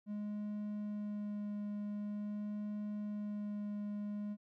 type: tone with vibrato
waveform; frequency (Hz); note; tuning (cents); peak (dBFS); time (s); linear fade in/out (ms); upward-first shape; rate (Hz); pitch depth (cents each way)
triangle; 207.7; G#3; 0; -36; 0.06-4.37; 50; sine; 0.46; 9
effects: none